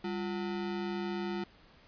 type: ring-modulated tone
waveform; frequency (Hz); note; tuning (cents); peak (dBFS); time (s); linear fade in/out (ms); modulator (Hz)
square; 273.7; C#4; -22; -31; 0.04-1.44; 5; 75.4
effects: pink hiss -60 dBFS RMS until 1.87 s + resampled to 11025 Hz